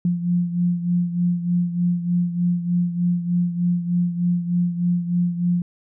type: beating tone pair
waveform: sine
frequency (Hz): 174.61 / 177.91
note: F3 / F3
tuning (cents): 0 / +32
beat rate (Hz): 3.3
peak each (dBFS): -19 / -25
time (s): 0.05-5.62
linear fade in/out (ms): 2
effects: none